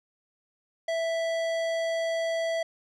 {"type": "tone with tanh clipping", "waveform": "sine", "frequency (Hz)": 659.3, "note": "E5", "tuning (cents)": 0, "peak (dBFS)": -28, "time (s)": [0.88, 2.63], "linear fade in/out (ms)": 5, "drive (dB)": 17, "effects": []}